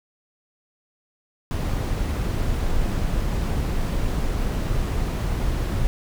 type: noise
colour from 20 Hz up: brown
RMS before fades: -23 dBFS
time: 1.51-5.87 s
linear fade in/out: 0 ms
effects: none